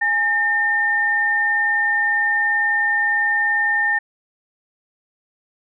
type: tone pair together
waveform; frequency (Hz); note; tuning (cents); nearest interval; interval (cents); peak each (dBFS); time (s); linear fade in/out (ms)
sine; 830.6 / 1810.5; G#5 / A6; 0 / +49; octave + minor second; 1349; -25 / -16; 0.01-3.99; 10
effects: none